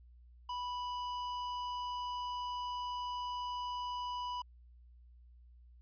sine tone with tanh clipping, 986 Hz, B5, 3 cents flat, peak -39 dBFS, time 0.49-4.42 s, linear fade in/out 5 ms, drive 16 dB, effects added 60 Hz sine -56 dBFS peak until 5.81 s + resampled to 11025 Hz

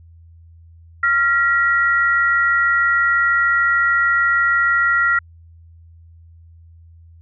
sine tone pair together, 1387 / 1913.3 Hz, F6 / A#6, -12 / +45 cents, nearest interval tritone, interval 557 cents, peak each -15 / -17 dBFS, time 1.03-5.19 s, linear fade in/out 5 ms, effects added 83 Hz sine -42 dBFS peak until 7.21 s

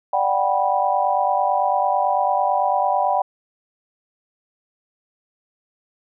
sine chord, G major seventh, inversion second, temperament just, 588 / 735 / 784 / 980 Hz, D5 / F#5 / G5 / B5, +2 / -12 / 0 / -14 cents, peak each -24 / -22 / -20 / -23 dBFS, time 0.13-3.22 s, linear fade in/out 5 ms, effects none

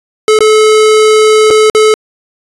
square tone with dropouts, 431.9 Hz, A4, 32 cents flat, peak -4 dBFS, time 0.28-1.94 s, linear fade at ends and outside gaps 1 ms, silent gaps 0.389-0.406 / 1.504-1.508 / 1.699-1.749 s, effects resampled to 24000 Hz

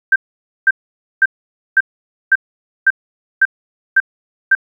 sine tone bursts, 1568 Hz, G6, in tune, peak -6 dBFS, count 9, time 0.12-4.551 s, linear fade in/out 5 ms, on 39 ms, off 510 ms, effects 8-bit

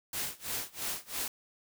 white noise with tremolo, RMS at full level -34 dBFS, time 0.13-1.28 s, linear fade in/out 2 ms, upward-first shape sine, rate 3 Hz, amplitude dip 95%, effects none

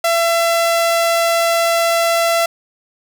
sawtooth tone, 673 Hz, E5, 36 cents sharp, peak -9 dBFS, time 0.04-2.46 s, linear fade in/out 5 ms, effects none

